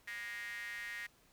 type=tone with high-pass filter; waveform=square; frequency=110 Hz; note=A2; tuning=in tune; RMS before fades=-44 dBFS; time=0.07-1.07 s; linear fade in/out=10 ms; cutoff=1900 Hz; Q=9.3; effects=pink hiss -68 dBFS RMS until 1.32 s